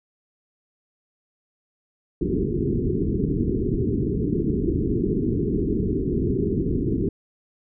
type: low-pass noise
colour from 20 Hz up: white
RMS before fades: -23 dBFS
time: 2.21-7.09 s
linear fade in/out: 5 ms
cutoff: 420 Hz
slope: 96 dB/octave
effects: none